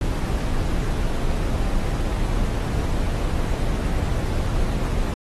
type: noise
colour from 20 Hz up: brown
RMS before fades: -22 dBFS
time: 0.01-5.14 s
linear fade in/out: 2 ms
effects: AAC 32 kbps